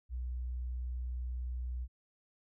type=tone; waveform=sine; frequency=61.74 Hz; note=B1; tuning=in tune; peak=-35 dBFS; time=0.09-1.88 s; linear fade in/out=50 ms; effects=none